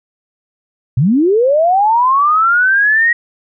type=linear sweep; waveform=sine; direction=up; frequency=110 to 1906 Hz; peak=-8 dBFS; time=0.97-3.13 s; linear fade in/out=5 ms; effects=none